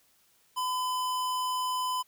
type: tone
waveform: square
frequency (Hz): 1010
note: B5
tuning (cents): +39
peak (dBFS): -29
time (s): 0.56-2.03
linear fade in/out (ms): 20
effects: white hiss -66 dBFS RMS until 2.07 s